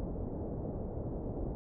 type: low-pass noise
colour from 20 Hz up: pink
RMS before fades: -38 dBFS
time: 0-1.55 s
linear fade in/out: 0 ms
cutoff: 620 Hz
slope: 24 dB/octave
effects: none